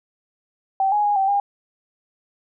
sine tone with pitch steps, 774 / 833 / 824 / 775 / 807 Hz, G5 / G#5 / G#5 / G5 / G#5, -22 / +5 / -14 / -20 / -50 cents, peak -16 dBFS, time 0.8-1.4 s, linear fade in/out 2 ms, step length 120 ms, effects none

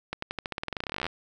accelerating click train, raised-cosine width 0.3 ms, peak -15 dBFS, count 25, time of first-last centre 0.13-1.066 s, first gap 94 ms, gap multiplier 0.91, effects none

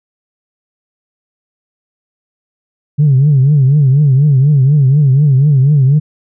sine tone with vibrato, 140 Hz, C#3, 18 cents sharp, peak -4 dBFS, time 2.98-6 s, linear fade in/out 20 ms, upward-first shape triangle, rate 4.1 Hz, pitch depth 170 cents each way, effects tanh soft clip ceiling -2 dBFS

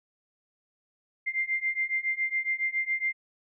sine beating tone pair, 2093 / 2100.2 Hz, C7 / C7, 0 / +6 cents, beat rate 7.2 Hz, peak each -30 / -29 dBFS, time 1.26-3.13 s, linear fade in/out 20 ms, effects none

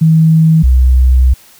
sine tone pair in turn, 160.4 / 63.65 Hz, E3 / C2, -47 / -47 cents, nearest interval octave + major third, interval 1600 cents, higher first, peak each -4 dBFS, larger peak neither, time 0.01-0.63 / 0.63-1.34 s, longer second, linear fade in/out 10 ms, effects white hiss -42 dBFS RMS until 1.59 s

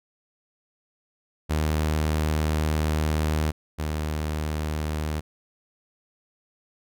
sawtooth tone pair in turn, 77.2 / 76.76 Hz, D#2 / D#2, -13 / -23 cents, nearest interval unison, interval 10 cents, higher first, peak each -18 / -22 dBFS, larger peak first, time 1.49-3.52 / 3.78-5.21 s, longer first, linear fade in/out 20 ms, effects none

